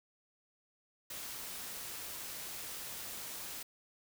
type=noise; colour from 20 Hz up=white; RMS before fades=-44 dBFS; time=1.1-3.63 s; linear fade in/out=5 ms; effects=none